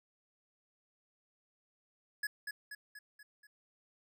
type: tone with echo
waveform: square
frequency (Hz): 1690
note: G#6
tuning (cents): +30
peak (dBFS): -34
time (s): 2.23-2.27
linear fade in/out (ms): 5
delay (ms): 240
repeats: 5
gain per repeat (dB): -5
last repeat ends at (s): 3.47
effects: none